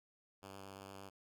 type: tone with vibrato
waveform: 5% pulse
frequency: 97.5 Hz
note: G2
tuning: 9 cents flat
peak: -39 dBFS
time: 0.42-1.1 s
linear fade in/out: 20 ms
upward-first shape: sine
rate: 8.6 Hz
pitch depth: 17 cents each way
effects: none